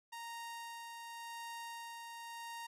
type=tone with tremolo; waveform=sawtooth; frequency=930 Hz; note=A#5; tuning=4 cents flat; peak=-40 dBFS; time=0.12-2.67 s; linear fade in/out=10 ms; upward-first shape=sine; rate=0.89 Hz; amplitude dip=30%; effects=resampled to 32000 Hz